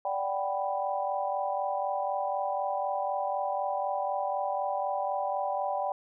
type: chord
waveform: sine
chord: G major seventh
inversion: second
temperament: equal with one note detuned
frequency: 583.6 / 740 / 784 / 987.8 Hz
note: D5 / F#5 / G5 / B5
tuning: -11 / 0 / 0 / 0 cents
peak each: -33 / -36 / -31 / -36 dBFS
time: 0.05-5.92 s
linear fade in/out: 2 ms
effects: none